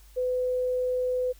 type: tone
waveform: sine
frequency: 503 Hz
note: B4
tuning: 32 cents sharp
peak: -24 dBFS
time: 0.16-1.33 s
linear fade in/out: 20 ms
effects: added 50 Hz sine -50 dBFS peak until 1.39 s + white hiss -59 dBFS RMS until 1.39 s